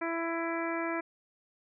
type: harmonic tone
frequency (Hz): 332.7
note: E4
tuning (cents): +16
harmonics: 1 / 2 / 3 / 4 / 5 / 6 / 7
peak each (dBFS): -34 / -37 / -39 / -40 / -41 / -42 / -42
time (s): 0.01-1.01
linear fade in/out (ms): 10
effects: none